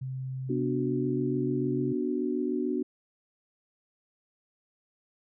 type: tone with pitch glide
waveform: sine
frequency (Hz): 130.81 to 133.56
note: C3 to C3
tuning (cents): 0 to +36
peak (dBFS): -32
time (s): 0.01-1.93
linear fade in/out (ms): 10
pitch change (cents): +36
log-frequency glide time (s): 0.59-1.23
type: chord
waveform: sine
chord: B minor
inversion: none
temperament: equal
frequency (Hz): 246.9 / 293.7 / 370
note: B3 / D4 / F#4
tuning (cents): 0 / 0 / 0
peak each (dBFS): -31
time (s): 0.49-2.83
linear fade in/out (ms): 10
effects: none